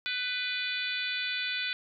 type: harmonic tone with a mistuned harmonic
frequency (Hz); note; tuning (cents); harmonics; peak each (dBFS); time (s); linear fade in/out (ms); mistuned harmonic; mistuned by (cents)
498.6; B4; +16; 3 / 4 / 5 / 6 / 7 / 8 / 9; -36 / -40 / -35 / -41 / -36 / -39 / -44; 0.06-1.73; 0; 5; -26
effects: none